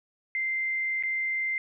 sine tone with dropouts, 2086 Hz, C7, 6 cents flat, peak -26 dBFS, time 0.35-1.58 s, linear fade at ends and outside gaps 1 ms, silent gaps 1.026-1.035 s, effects none

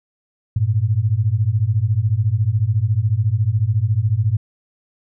sine beating tone pair, 100.1 / 114.1 Hz, G2 / A#2, +37 / -37 cents, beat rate 14 Hz, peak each -18 / -17 dBFS, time 0.56-4.37 s, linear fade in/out 5 ms, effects none

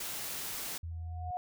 white noise, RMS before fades -39 dBFS, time 0-0.78 s, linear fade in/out 5 ms
sine tone, 83 Hz, E2, 12 cents sharp, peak -37 dBFS, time 0.83-1.31 s, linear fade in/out 5 ms
sine tone with exponential growth, 724 Hz, F#5, 38 cents flat, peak -31 dBFS, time 0.91-1.37 s, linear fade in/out 0 ms, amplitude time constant 98 ms
effects none

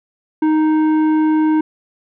sine tone with tanh clipping, 311.1 Hz, D#4, in tune, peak -13 dBFS, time 0.42-1.61 s, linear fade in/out 5 ms, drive 10 dB, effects none

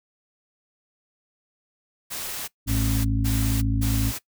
white noise bursts, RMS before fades -32 dBFS, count 4, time 2.1-4.19 s, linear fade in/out 20 ms, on 380 ms, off 190 ms
harmonic tone, 54.6 Hz, A1, 13 cents flat, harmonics 1 / 2 / 4 / 5, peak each -24 / -24 / -32 / -28 dBFS, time 2.66-4.13 s, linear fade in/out 50 ms
effects noise-tail reverb RT60 0.1 s tail -20 dB re dry

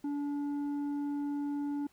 sine tone with tanh clipping, 287.9 Hz, D4, 34 cents flat, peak -33 dBFS, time 0.04-1.87 s, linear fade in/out 5 ms, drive 6 dB, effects pink hiss -67 dBFS RMS until 1.92 s

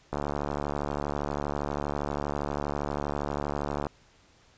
click train, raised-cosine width 1 ms, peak -16 dBFS, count 272, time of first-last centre 0.13-3.868 s, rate 72.5 Hz, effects pink hiss -60 dBFS RMS until 4.57 s + resampled to 16000 Hz

